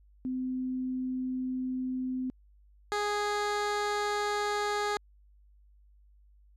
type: tone pair in turn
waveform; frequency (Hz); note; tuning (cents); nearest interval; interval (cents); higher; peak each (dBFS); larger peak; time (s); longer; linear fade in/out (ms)
sine / 15% pulse; 256.6 / 414.1; C4 / G#4; -34 / -5; minor sixth; 829; second; -30 / -22; second; 0.25-2.3 / 2.92-4.97; neither; 0
effects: added 50 Hz sine -57 dBFS peak until 6.56 s + low-pass 7000 Hz 12 dB/octave